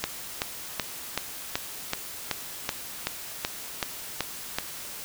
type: click train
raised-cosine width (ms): 0.2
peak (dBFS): -8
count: 13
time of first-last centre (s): 0.04-4.585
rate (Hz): 2.64
effects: white hiss -39 dBFS RMS until 5.04 s